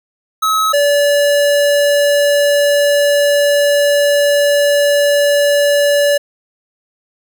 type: tone pair in turn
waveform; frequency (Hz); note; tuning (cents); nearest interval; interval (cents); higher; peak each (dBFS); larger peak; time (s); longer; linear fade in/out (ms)
square; 1284 / 575.8; E6 / D5; -46 / -34; octave + major second; 1388; first; -12 / -10; second; 0.42-0.73 / 0.73-6.18; second; 10
effects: none